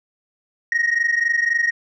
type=tone pair together; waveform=sine; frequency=1864.7 / 1888.5 Hz; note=A#6 / A#6; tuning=0 / +22 cents; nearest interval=unison; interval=22 cents; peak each=-17 / -18 dBFS; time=0.72-1.71 s; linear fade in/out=2 ms; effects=tanh soft clip ceiling -13 dBFS